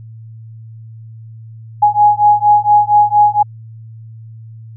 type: beating tone pair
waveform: sine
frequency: 830.6 / 834.9 Hz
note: G#5 / G#5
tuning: 0 / +9 cents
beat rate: 4.3 Hz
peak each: -10 dBFS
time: 1.82-3.43 s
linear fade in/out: 10 ms
effects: added 112 Hz sine -31 dBFS peak until 4.76 s